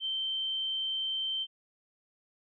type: tone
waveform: sine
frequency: 3115 Hz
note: G7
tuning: 12 cents flat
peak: -30 dBFS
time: 0-1.47 s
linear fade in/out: 50 ms
effects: none